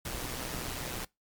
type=noise with amplitude modulation; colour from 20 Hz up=pink; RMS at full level=-35 dBFS; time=0.05-1.05 s; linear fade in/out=5 ms; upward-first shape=sine; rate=125 Hz; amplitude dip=50%; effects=noise-tail reverb RT60 0.2 s tail -24 dB re dry + MP3 96 kbps